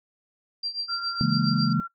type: tone with tremolo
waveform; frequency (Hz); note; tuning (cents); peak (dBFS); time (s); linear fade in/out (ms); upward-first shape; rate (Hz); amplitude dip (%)
sine; 4727; D8; +10; -25; 0.63-1.73; 5; triangle; 7.3; 90
type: tone with pitch glide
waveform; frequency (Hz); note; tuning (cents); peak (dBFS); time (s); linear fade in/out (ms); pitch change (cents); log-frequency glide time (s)
sine; 1381 to 1368.3; F6 to F6; -20 to -36; -30; 0.88-1.88; 20; -16; 1.04-1.73
type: chord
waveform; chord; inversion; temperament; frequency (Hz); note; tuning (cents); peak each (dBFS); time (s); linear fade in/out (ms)
sine; A# half-diminished seventh; first; equal; 138.59 / 164.81 / 207.7 / 233.1; C#3 / E3 / G#3 / A#3; 0 / 0 / 0 / 0; -26; 1.21-1.8; 0
effects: noise-tail reverb RT60 0.1 s tail -19 dB re dry